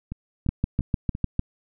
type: two click trains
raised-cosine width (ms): 5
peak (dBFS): -9 / -19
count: 7 / 4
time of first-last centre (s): 0.49-1.394 / 0.12-1.151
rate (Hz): 6.64 / 2.91
effects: none